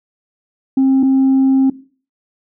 sine tone pair in turn, 266.6 / 266.6 Hz, C4 / C4, +33 / +33 cents, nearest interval unison, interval 0 cents, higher neither, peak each -7 dBFS, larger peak neither, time 0.77-1.03 / 1.03-1.7 s, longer second, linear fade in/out 5 ms, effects noise-tail reverb RT60 0.4 s tail -18 dB re dry + tanh soft clip ceiling -7 dBFS

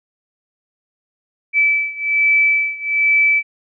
sine beating tone pair, 2310 / 2311.2 Hz, D7 / D7, -29 / -28 cents, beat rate 1.2 Hz, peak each -15 / -17 dBFS, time 1.53-3.43 s, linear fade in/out 50 ms, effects none

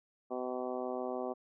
harmonic tone, 126.5 Hz, B2, 42 cents sharp, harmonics 2 / 3 / 4 / 5 / 6 / 7 / 8 / 9, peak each -42 / -40 / -41 / -41 / -43 / -51 / -51 / -49 dBFS, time 0.3-1.34 s, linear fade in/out 20 ms, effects none

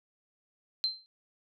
sine tone with exponential decay, 4116 Hz, C8, 29 cents flat, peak -23 dBFS, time 0.84-1.06 s, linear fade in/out 0 ms, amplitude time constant 46 ms, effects none

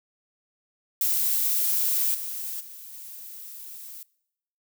violet noise with level steps, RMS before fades -24 / -33 / -43 / -41 dBFS, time 1.01-4.03 s, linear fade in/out 2 ms, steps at 2.14 / 2.6 / 2.93 s, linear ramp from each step 10 ms, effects noise-tail reverb RT60 0.8 s tail -23 dB re dry

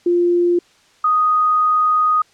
sine tone pair in turn, 349.2 / 1244.4 Hz, F4 / D#6, 0 / 0 cents, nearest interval octave + minor seventh, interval 2200 cents, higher second, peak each -12 dBFS, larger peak neither, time 0.06-0.59 / 1.04-2.22 s, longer second, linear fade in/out 5 ms, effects white hiss -53 dBFS RMS until 2.33 s + low-pass 6000 Hz 12 dB/octave

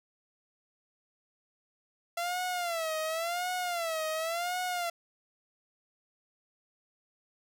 sawtooth tone with vibrato, 677 Hz, E5, 46 cents sharp, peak -27 dBFS, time 2.17-4.9 s, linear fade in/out 5 ms, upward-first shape sine, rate 0.92 Hz, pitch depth 130 cents each way, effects none

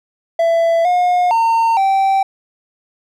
triangle tone with pitch steps, 667 / 717 / 912 / 777 Hz, E5 / F5 / A#5 / G5, +20 / +45 / -38 / -16 cents, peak -9 dBFS, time 0.39-2.23 s, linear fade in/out 5 ms, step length 460 ms, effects none

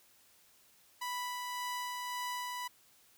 sawtooth tone with tremolo, 987.8 Hz, B5, in tune, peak -32 dBFS, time 1.01-2.68 s, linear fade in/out 10 ms, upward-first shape sine, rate 1.8 Hz, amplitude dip 25%, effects white hiss -65 dBFS RMS until 3.17 s

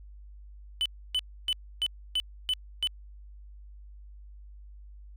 triangle tone bursts, 3003 Hz, F#7, 25 cents sharp, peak -23 dBFS, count 7, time 0.81-2.872 s, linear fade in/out 0 ms, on 46 ms, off 290 ms, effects added 50 Hz sine -45 dBFS peak until 5.16 s

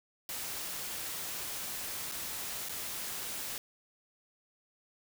white noise with dropouts, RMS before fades -39 dBFS, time 0.29-3.58 s, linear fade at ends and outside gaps 1 ms, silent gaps 2.115-2.12 / 2.687-2.693 s, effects none

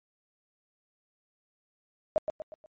sine tone with echo, 622.3 Hz, D#5, in tune, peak -20 dBFS, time 2.16-2.18 s, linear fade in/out 0 ms, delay 120 ms, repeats 4, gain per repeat -7 dB, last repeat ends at 2.66 s, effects MP3 32 kbps

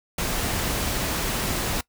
pink noise, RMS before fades -26 dBFS, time 0.18-1.81 s, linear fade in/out 5 ms, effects noise-tail reverb RT60 0.1 s tail -21 dB re dry

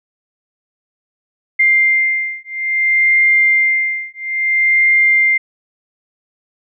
sine beating tone pair, 2100 / 2100.59 Hz, C7 / C7, +6 / +6 cents, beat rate 0.59 Hz, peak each -14 dBFS, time 1.59-5.38 s, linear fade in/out 10 ms, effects none

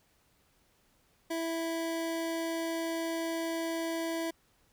25% pulse tone, 329.6 Hz, E4, in tune, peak -28 dBFS, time 1.3-4.31 s, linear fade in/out 10 ms, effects pink hiss -69 dBFS RMS until 4.72 s

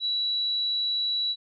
sine tone, 3924 Hz, B7, 12 cents flat, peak -24 dBFS, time 0-1.36 s, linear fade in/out 50 ms, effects none

